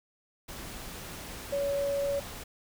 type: tone in noise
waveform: sine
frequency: 563 Hz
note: C#5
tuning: 27 cents sharp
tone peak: -27 dBFS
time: 1.52-2.2 s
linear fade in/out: 10 ms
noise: pink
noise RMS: -42 dBFS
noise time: 0.48-2.44 s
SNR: +12 dB
effects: none